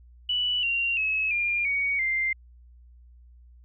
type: tone with pitch steps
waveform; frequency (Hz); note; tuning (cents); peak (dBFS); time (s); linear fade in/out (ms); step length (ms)
sine; 2960 / 2762 / 2577 / 2404 / 2243 / 2093; F#7 / F7 / E7 / D7 / C#7 / C7; 0 / -20 / -40 / +40 / +20 / 0; -23; 0.29-2.33; 5; 340
effects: added 60 Hz sine -49 dBFS peak until 3.64 s